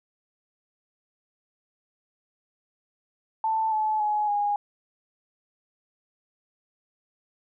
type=tone with pitch steps; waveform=sine; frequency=884 / 862.8 / 842.1 / 821.9 Hz; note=A5 / A5 / G#5 / G#5; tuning=+8 / -34 / +24 / -18 cents; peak=-22 dBFS; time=3.44-4.56 s; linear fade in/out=2 ms; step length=280 ms; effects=none